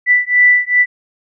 sine beating tone pair, 1975.5 / 1978 Hz, B6 / B6, 0 / +2 cents, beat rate 2.5 Hz, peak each -11 dBFS, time 0.06-0.86 s, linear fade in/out 50 ms, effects none

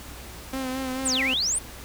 sawtooth tone with vibrato, 261.1 Hz, C4, 3 cents flat, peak -24 dBFS, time 0.53-1.34 s, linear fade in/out 5 ms, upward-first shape sine, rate 4.6 Hz, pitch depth 34 cents each way
sine exponential two-way sweep, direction down then up, 9630 to 1892 to 9630 Hz, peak -22 dBFS, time 1.05-1.59 s, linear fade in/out 10 ms, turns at 1.23 s
effects added 61 Hz sine -44 dBFS peak until 1.84 s + pink hiss -42 dBFS RMS until 1.84 s

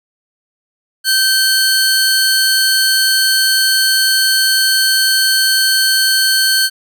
sawtooth tone pair together, 1552 / 4390 Hz, G6 / C#8, -18 / -18 cents, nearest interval octave + tritone, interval 1800 cents, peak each -10 dBFS, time 1.04-6.7 s, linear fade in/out 50 ms, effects none

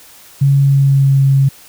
sine tone with pitch glide, 138.9 to 136.51 Hz, C#3 to C#3, +4 to -26 cents, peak -7 dBFS, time 0.41-1.49 s, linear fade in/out 10 ms, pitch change -30 cents, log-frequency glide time 0.61-1.2 s, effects white hiss -41 dBFS RMS until 1.68 s

